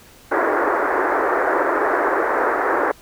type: band-pass noise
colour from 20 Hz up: pink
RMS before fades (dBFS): -19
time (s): 0.31-2.92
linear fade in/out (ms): 10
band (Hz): 320 to 1800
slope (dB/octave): 48
effects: pink hiss -47 dBFS RMS until 3.01 s